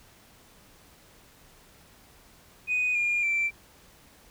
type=tone with pitch steps; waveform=sine; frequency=2489 / 2415 / 2344 Hz; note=D#7 / D7 / D7; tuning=0 / +48 / -4 cents; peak=-22 dBFS; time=2.67-3.51 s; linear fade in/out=50 ms; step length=280 ms; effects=tanh soft clip ceiling -20 dBFS + pink hiss -56 dBFS RMS until 4.3 s